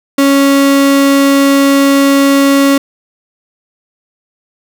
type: tone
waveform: 35% pulse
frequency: 277.2 Hz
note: C#4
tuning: in tune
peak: -4 dBFS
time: 0.18-2.78 s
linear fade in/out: 5 ms
effects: none